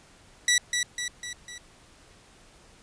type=tone with echo; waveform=15% pulse; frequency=1953 Hz; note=B6; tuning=20 cents flat; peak=-13 dBFS; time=0.48-0.58 s; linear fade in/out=2 ms; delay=250 ms; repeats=4; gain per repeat=-5 dB; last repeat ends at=1.58 s; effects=pink hiss -55 dBFS RMS until 2.82 s + resampled to 22050 Hz